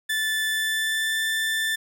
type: tone with pitch glide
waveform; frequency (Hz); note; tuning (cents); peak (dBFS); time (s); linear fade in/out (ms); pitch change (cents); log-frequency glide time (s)
30% pulse; 1753 to 1771.3; A6 to A6; -7 to +11; -20; 0.09-1.76; 10; +18; 0.5-1.23
effects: 10-bit